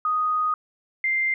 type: tone pair in turn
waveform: sine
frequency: 1244.5 / 2093 Hz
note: D#6 / C7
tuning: 0 / 0 cents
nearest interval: major sixth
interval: 900 cents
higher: second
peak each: -20 dBFS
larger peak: neither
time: 0.05-0.54 / 1.04-1.34 s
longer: first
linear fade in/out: 2 ms
effects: none